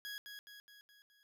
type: tone with echo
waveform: 20% pulse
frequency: 1661.2 Hz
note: G#6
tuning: in tune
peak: -38 dBFS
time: 0.05-0.18 s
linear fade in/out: 0 ms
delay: 210 ms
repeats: 5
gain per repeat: -5 dB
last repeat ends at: 1.23 s
effects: none